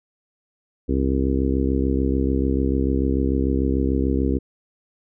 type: harmonic tone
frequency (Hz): 66.8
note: C2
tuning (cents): +36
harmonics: 1 / 2 / 3 / 4 / 5 / 6 / 7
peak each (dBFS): -22 / -29 / -28 / -23 / -27 / -28 / -31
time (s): 0.88-4.39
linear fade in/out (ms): 20
effects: none